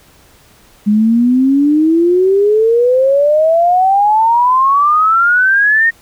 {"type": "exponential sweep", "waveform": "sine", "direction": "up", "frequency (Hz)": [204.8, 1864.7], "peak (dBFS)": -7, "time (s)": [0.86, 5.91], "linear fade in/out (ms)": 20, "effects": ["pink hiss -46 dBFS RMS until 6.01 s"]}